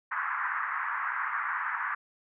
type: band-pass noise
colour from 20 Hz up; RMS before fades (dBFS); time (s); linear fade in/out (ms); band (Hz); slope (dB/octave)
pink; -32; 0.11-1.95; 10; 1000 to 1900; 48
effects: none